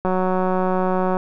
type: click train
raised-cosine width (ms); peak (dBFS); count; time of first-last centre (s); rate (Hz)
1; -8; 208; 0.05-1.169; 185
effects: none